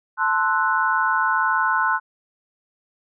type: chord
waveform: sine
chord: F# half-diminished seventh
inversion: first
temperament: equal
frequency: 880 / 1046.5 / 1318.5 / 1480 Hz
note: A5 / C6 / E6 / F#6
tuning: 0 / 0 / 0 / 0 cents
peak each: -24 / -22 / -26 / -21 dBFS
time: 0.17-2 s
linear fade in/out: 50 ms
effects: none